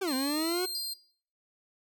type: linear two-way sweep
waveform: 40% pulse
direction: down then up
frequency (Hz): 403 to 254.6 to 372.4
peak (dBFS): -28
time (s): 0.01-0.66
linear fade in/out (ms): 10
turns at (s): 0.14
type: tone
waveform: sawtooth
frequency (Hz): 4186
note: C8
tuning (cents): 0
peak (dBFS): -31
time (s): 0.07-0.94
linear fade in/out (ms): 10
type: tone with exponential decay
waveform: triangle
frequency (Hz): 4800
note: D8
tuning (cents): +37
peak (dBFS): -31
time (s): 0.75-1.11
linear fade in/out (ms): 1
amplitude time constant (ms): 78
effects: noise-tail reverb RT60 0.6 s tail -25 dB re dry